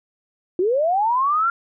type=linear sweep; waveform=sine; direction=up; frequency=341.4 to 1396.9 Hz; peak=-16 dBFS; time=0.59-1.5 s; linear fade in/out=2 ms; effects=none